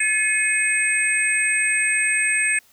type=tone cluster; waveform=sine; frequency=1726 / 2167 / 2529 / 8320 Hz; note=A6 / C#7 / D#7 / C9; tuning=-34 / -40 / +28 / -11 cents; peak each=-23 dBFS; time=0-2.59 s; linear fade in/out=5 ms; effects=white hiss -56 dBFS RMS until 2.72 s